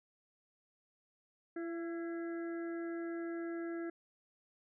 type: harmonic tone with a mistuned harmonic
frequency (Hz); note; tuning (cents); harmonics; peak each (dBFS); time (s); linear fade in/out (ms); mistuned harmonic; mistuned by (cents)
336.8; E4; +37; 1 / 2 / 4 / 5 / 6; -38 / -50 / -54 / -52 / -59; 1.56-3.9; 5; 5; -33
effects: none